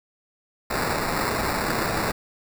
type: noise with sample-and-hold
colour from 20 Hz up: violet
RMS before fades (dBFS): -25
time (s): 0.7-2.12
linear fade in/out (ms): 10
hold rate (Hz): 3150
effects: none